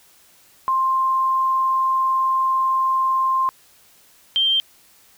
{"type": "tone pair in turn", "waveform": "sine", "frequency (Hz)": [1053, 3155], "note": ["C6", "G7"], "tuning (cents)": [11, 10], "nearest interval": "octave + perfect fifth", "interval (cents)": 1899, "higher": "second", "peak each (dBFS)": [-16, -15], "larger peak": "second", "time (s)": [[0.68, 3.49], [4.36, 4.6]], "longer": "first", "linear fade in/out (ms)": 0, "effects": ["white hiss -53 dBFS RMS until 5.17 s"]}